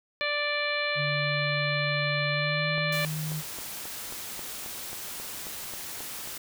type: harmonic tone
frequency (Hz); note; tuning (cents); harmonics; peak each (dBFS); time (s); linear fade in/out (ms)
587.3; D5; 0; 1 / 2 / 3 / 4 / 5 / 6 / 7; -32 / -36 / -32 / -31 / -39 / -38 / -36; 0.21-3.05; 0
type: tone with pitch glide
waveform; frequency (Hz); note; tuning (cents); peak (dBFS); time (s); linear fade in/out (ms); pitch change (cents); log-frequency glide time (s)
sine; 145.6 to 155.15; D3 to D#3; -15 to -5; -30; 0.95-3.43; 50; +110; 2.31-2.7
type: click train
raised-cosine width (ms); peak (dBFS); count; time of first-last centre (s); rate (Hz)
1; -28; 14; 2.78-6.275; 3.72
type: noise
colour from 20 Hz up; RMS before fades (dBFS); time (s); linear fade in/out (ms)
white; -38; 2.92-6.38; 5
effects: none